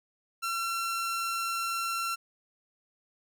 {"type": "tone", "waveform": "sawtooth", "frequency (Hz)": 1357, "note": "E6", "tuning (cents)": 50, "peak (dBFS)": -26, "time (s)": [0.42, 2.16], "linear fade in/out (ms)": 20, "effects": []}